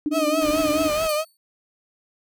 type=tone with tremolo; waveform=sine; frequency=298.6 Hz; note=D4; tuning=29 cents sharp; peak=-18 dBFS; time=0.06-0.9 s; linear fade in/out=0 ms; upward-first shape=sine; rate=19 Hz; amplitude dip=95%
type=tone with vibrato; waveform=35% pulse; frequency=622.3 Hz; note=D#5; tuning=in tune; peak=-19 dBFS; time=0.11-1.25 s; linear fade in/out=50 ms; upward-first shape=triangle; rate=4.6 Hz; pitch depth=86 cents each way
type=noise; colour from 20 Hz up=pink; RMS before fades=-35 dBFS; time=0.41-1.08 s; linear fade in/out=10 ms
type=tone with exponential decay; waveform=10% pulse; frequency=4478 Hz; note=C#8; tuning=17 cents sharp; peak=-20 dBFS; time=1.09-1.37 s; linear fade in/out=1 ms; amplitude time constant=59 ms
effects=none